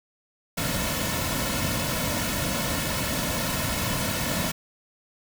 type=noise with comb filter; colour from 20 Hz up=pink; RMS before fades=-27 dBFS; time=0.57-4.52 s; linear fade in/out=10 ms; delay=2.5 ms; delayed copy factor=-0.65; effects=none